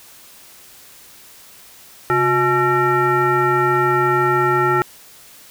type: tone with frequency modulation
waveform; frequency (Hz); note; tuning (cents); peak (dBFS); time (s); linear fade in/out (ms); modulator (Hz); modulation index
sine; 857; A5; -46; -13; 2.1-4.82; 0; 496; 1.7
effects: white hiss -44 dBFS RMS until 5.5 s